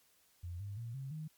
sine tone with pitch steps, 87.31 / 100.87 / 116.54 / 134.65 / 155.57 Hz, F2 / G2 / A#2 / C#3 / D#3, 0 / +50 / 0 / -50 / 0 cents, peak -40 dBFS, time 0.43-1.28 s, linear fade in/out 10 ms, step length 170 ms, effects white hiss -70 dBFS RMS until 1.37 s + MP3 96 kbps

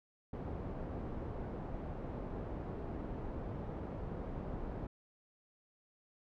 pink low-pass noise, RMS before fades -42 dBFS, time 0.33-4.87 s, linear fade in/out 5 ms, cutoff 700 Hz, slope 12 dB/octave, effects none

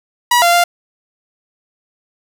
sawtooth tone with pitch steps, 968 / 691 / 697 Hz, B5 / F5 / F5, -35 / -19 / -4 cents, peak -5 dBFS, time 0.31-0.64 s, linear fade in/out 5 ms, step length 110 ms, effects none

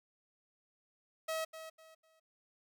sawtooth tone with echo, 641 Hz, E5, 49 cents flat, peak -31 dBFS, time 1.28-1.45 s, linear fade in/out 10 ms, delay 250 ms, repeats 3, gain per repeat -11 dB, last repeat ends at 2.2 s, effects none

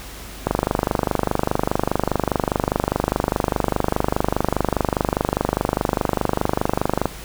click train, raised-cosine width 1 ms, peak -3 dBFS, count 165, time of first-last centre 0.47-7.056 s, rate 24.9 Hz, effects added 50 Hz sine -38 dBFS peak until 7.24 s + pink hiss -37 dBFS RMS until 7.24 s

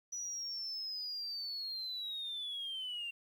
sine linear sweep, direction down, 5910 to 2747 Hz, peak -37 dBFS, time 0.12-3.11 s, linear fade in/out 10 ms, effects tanh soft clip ceiling -35 dBFS + 11-bit

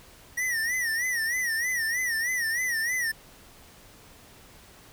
square tone with vibrato, 1898 Hz, A#6, 31 cents sharp, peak -26 dBFS, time 0.37-3.12 s, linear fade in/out 10 ms, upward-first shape sine, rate 3.2 Hz, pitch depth 120 cents each way, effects pink hiss -52 dBFS RMS until 4.92 s

